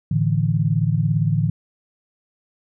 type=chord; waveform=sine; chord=A suspended fourth; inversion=none; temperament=equal; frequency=110 / 146.83 / 164.81 Hz; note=A2 / D3 / E3; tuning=0 / 0 / 0 cents; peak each=-21 / -20 / -21 dBFS; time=0.11-1.5 s; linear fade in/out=5 ms; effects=none